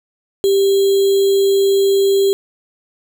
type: tone with sample-and-hold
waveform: sine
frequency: 393 Hz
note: G4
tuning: 4 cents sharp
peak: -10 dBFS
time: 0.44-2.33 s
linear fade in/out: 0 ms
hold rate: 3675 Hz
effects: none